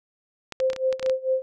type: clicks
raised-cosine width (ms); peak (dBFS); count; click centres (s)
0.2; -16; 10; 0.523 / 0.602 / 0.701 / 0.732 / 0.763 / 0.927 / 0.996 / 1.028 / 1.062 / 1.097
type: tone with tremolo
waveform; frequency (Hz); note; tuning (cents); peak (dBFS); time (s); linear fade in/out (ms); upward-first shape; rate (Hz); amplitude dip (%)
sine; 522; C5; -4; -18; 0.6-1.42; 0; sine; 4.5; 90
effects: none